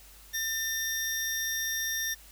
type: tone pair together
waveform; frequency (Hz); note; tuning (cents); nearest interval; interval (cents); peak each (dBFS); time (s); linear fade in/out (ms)
25% pulse; 1800 / 5725; A6 / F8; +39 / +42; octave + minor sixth; 2003; -28; 0.33-2.15; 20
effects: added 50 Hz sine -54 dBFS peak until 2.31 s + white hiss -54 dBFS RMS until 2.31 s